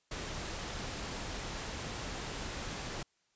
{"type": "noise", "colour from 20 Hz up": "pink", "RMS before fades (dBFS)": -40, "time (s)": [0.11, 3.03], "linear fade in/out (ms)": 5, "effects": ["white hiss -75 dBFS RMS until 3.35 s", "resampled to 16000 Hz"]}